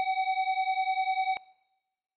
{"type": "beating tone pair", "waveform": "square", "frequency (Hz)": [754, 764], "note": ["F#5", "G5"], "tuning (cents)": [32, -45], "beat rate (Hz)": 10, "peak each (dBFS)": -30, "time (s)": [0, 1.37], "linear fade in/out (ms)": 0, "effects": ["noise-tail reverb RT60 1.0 s tail -23 dB re dry", "resampled to 8000 Hz"]}